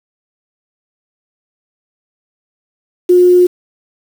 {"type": "tone with quantisation", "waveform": "sine", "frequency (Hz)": 358.5, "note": "F4", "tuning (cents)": 45, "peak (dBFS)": -4, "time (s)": [3.09, 3.47], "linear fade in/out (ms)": 10, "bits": 5, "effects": []}